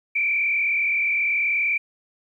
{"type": "tone with frequency modulation", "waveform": "sine", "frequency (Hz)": 2333, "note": "D7", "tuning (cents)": -12, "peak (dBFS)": -19, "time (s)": [0.15, 1.78], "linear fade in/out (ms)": 10, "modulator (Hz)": 39.4, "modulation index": 1.8, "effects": ["10-bit"]}